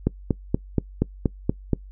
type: click train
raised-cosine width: 3 ms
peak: -6 dBFS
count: 8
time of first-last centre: 0.07-1.733 s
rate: 4.21 Hz
effects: noise-tail reverb RT60 0.1 s tail -22 dB re dry + added 48 Hz sine -39 dBFS peak until 1.91 s